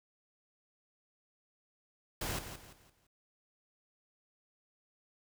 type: noise with echo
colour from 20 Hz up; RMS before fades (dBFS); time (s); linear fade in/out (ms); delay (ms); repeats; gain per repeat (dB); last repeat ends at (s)
pink; -37; 2.21-2.39; 5; 170; 4; -9; 3.07
effects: none